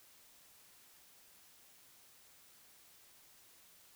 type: silence
effects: white hiss -63 dBFS RMS until 3.95 s